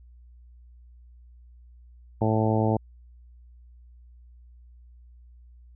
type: harmonic tone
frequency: 109.7 Hz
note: A2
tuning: 5 cents flat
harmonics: 1 / 2 / 3 / 4 / 5 / 6 / 7 / 8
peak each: -24 / -27 / -29 / -30 / -31 / -32 / -32 / -33 dBFS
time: 2.21-2.77 s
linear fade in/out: 5 ms
effects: added 60 Hz sine -48 dBFS peak until 5.75 s